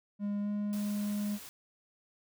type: tone with pitch glide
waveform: triangle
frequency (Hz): 204.2 to 206.6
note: G#3 to G#3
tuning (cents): -29 to -9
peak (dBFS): -29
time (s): 0.19-1.39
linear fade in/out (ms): 50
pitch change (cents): +20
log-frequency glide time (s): 0.41-0.49
type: noise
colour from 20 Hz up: white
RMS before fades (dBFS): -48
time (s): 0.73-1.49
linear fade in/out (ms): 0
effects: none